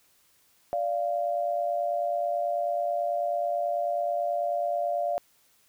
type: tone pair together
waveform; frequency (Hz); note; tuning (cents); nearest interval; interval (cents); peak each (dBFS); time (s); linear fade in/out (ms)
sine; 583.8 / 693; D5 / F5; -10 / -14; minor third; 296; -29 / -27; 0.73-5.18; 0
effects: white hiss -64 dBFS RMS until 5.68 s